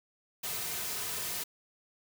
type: noise with comb filter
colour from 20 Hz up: white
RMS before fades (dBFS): -36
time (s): 0.43-1.44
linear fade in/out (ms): 10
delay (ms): 3.6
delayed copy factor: -0.55
effects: none